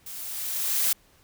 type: noise with level ramp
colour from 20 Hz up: blue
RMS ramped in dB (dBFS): -39 to -22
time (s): 0.06-0.93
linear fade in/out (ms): 5
effects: pink hiss -60 dBFS RMS until 1.23 s